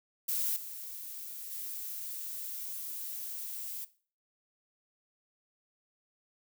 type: noise with level steps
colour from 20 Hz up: violet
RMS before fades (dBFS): -32 / -43 / -40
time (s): 0.28-3.85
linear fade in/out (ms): 10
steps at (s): 0.56 / 1.51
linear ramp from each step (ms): 5
effects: noise-tail reverb RT60 0.4 s tail -17 dB re dry